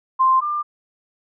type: tone pair in turn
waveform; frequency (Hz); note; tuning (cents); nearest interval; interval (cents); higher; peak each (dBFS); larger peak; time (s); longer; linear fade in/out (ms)
sine; 1046.5 / 1195.1; C6 / D6; 0 / +30; major second; 230; second; -12 / -20; first; 0.19-0.41 / 0.41-0.63; neither; 20
effects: none